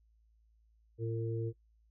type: harmonic tone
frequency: 113.8 Hz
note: A#2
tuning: 41 cents flat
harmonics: 1 / 3 / 4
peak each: -35 / -41 / -39 dBFS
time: 0.98-1.53 s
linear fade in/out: 50 ms
effects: noise-tail reverb RT60 0.1 s tail -19 dB re dry + added 55 Hz sine -65 dBFS peak until 1.9 s